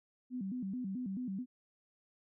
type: tone with vibrato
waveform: sine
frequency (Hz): 220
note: A3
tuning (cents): 0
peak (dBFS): -36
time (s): 0.3-1.46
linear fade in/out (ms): 50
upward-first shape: square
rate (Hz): 4.6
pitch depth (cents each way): 230
effects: none